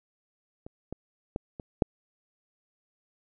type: clicks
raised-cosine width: 2 ms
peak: -28 / -22 / -17 / -25 / -7 dBFS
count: 5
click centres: 0.665 / 0.926 / 1.361 / 1.598 / 1.822 s
effects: none